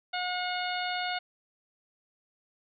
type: harmonic tone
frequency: 723 Hz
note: F#5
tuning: 40 cents flat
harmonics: 1 / 2 / 3 / 4 / 5 / 6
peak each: -33 / -36 / -38 / -39 / -40 / -41 dBFS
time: 0.13-1.19 s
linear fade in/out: 10 ms
effects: none